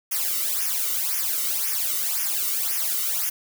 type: noise with flanger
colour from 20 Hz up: blue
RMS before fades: -25 dBFS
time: 0.11-3.3 s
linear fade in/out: 10 ms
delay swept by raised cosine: 0.24 to 1.22 ms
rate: 1.9 Hz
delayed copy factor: -0.95
effects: none